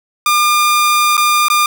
sawtooth tone with dropouts, 1204 Hz, D6, 43 cents sharp, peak -6 dBFS, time 0.26-1.66 s, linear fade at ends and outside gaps 2 ms, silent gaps 1.169-1.177 / 1.484-1.5 s, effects none

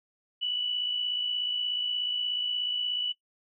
sine tone with amplitude modulation, 2960 Hz, F#7, in tune, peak -25 dBFS, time 0.41-3.13 s, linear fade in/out 20 ms, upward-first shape sine, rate 56.7 Hz, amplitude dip 45%, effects noise-tail reverb RT60 0.1 s tail -19 dB re dry

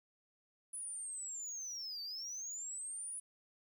sine linear two-way sweep, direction down then up, 10000 to 4538 to 9970 Hz, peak -39 dBFS, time 0.73-3.2 s, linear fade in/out 10 ms, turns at 2.02 s, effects tanh soft clip ceiling -40 dBFS + 12-bit

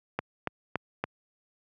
click train, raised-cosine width 0.5 ms, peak -13 dBFS, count 4, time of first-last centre 0.19-1.04 s, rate 3.53 Hz, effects high-pass 100 Hz 12 dB/octave

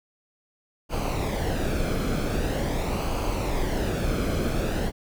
brown noise with flanger, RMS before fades -26 dBFS, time 0.89-4.92 s, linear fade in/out 50 ms, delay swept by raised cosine 0.54 to 1.09 ms, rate 0.44 Hz, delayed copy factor -0.55, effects none

